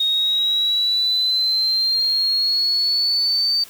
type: linear sweep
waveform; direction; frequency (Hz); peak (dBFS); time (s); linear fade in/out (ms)
sine; up; 3727 to 4600; -16; 0-3.64; 5
effects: white hiss -43 dBFS RMS until 3.69 s